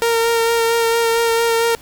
sawtooth tone with vibrato, 461.1 Hz, A#4, 19 cents flat, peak -10 dBFS, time 0.02-1.75 s, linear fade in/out 0 ms, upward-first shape sine, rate 4.4 Hz, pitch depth 17 cents each way, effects pink hiss -43 dBFS RMS until 1.81 s

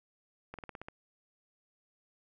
slowing click train, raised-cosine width 0.5 ms, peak -28 dBFS, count 7, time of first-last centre 0.54-0.885 s, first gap 47 ms, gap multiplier 1.08, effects none

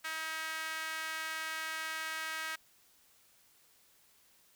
sawtooth tone with high-pass filter, 318.5 Hz, D#4, 41 cents sharp, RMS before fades -39 dBFS, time 0.04-2.56 s, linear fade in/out 10 ms, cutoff 1600 Hz, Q 2.1, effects white hiss -66 dBFS RMS until 4.55 s

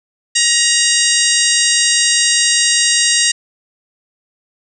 harmonic tone, 945 Hz, A#5, 23 cents sharp, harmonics 2 / 3 / 4 / 5 / 6 / 7 / 8 / 9, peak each -19 / -19 / -19 / -19 / -19 / -19 / -19 / -19 dBFS, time 0.35-3.32 s, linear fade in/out 10 ms, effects none

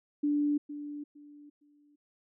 sine tone with echo, 292.6 Hz, D4, 6 cents flat, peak -25 dBFS, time 0.23-0.58 s, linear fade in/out 10 ms, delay 460 ms, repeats 3, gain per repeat -12 dB, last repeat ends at 1.96 s, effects none

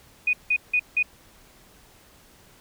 sine tone bursts, 2477 Hz, D#7, 8 cents flat, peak -18 dBFS, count 4, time 0.27-1.028 s, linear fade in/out 5 ms, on 62 ms, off 170 ms, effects pink hiss -54 dBFS RMS until 2.6 s

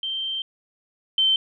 sine tone pair in turn, 3136 / 3100 Hz, G7 / G7, 0 / -20 cents, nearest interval unison, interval 20 cents, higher first, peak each -25 / -16 dBFS, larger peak second, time 0.03-0.42 / 1.18-1.36 s, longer first, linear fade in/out 2 ms, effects none

